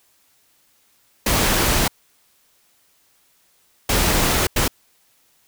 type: noise bursts at uneven times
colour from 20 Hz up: pink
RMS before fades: -18 dBFS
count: 3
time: 1.26-1.88 / 3.89-4.47 / 4.56-4.68 s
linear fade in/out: 5 ms
effects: white hiss -60 dBFS RMS until 5.47 s